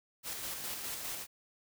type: noise with tremolo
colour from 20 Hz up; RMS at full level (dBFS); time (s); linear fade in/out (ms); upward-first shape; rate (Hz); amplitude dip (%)
white; -39; 0.23-1.27; 50; square; 4.9; 30
effects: none